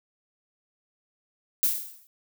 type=noise with exponential decay; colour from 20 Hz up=violet; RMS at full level=-20 dBFS; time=1.63-2.07 s; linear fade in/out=0 ms; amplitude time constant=94 ms; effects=none